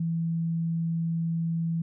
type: tone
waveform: sine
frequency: 165.6 Hz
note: E3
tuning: 8 cents sharp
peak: -25 dBFS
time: 0-1.82 s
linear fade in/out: 5 ms
effects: none